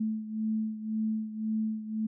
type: beating tone pair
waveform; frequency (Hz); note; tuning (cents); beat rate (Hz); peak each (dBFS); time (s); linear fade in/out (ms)
sine; 217.8 / 219.7; A3 / A3; -17 / -2; 1.9; -30 / -35; 0-2.07; 10
effects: none